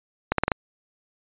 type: accelerating click train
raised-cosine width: 0.5 ms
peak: -5 dBFS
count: 5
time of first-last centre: 0.32-0.518 s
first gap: 63 ms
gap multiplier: 0.84
effects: resampled to 8000 Hz